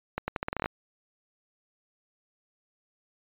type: accelerating click train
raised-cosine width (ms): 0.5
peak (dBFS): -14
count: 11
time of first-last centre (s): 0.18-0.659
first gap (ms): 100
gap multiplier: 0.82
effects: resampled to 8000 Hz